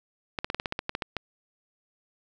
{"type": "clicks", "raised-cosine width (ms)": 0.3, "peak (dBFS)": -13, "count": 12, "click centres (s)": [0.388, 0.445, 0.501, 0.546, 0.599, 0.658, 0.724, 0.791, 0.894, 0.951, 1.022, 1.167], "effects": []}